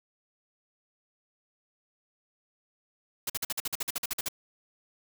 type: noise bursts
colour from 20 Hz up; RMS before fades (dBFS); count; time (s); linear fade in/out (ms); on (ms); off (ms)
white; -31; 14; 3.27-4.286; 5; 28; 48
effects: none